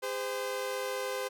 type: tone pair together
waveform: sawtooth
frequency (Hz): 404.4 / 514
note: G#4 / C5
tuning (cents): -46 / -31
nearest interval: major third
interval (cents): 415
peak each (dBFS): -34 / -30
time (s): 0.02-1.29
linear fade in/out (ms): 20
effects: none